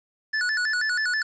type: tone with vibrato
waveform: square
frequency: 1600 Hz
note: G6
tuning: 35 cents sharp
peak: -23 dBFS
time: 0.33-1.23 s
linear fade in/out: 10 ms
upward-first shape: square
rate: 6.2 Hz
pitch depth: 150 cents each way
effects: resampled to 16000 Hz + 9-bit